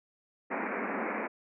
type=band-pass noise; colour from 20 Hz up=pink; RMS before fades=-34 dBFS; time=0.5-1.28 s; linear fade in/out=20 ms; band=200 to 2400 Hz; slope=96 dB/octave; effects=none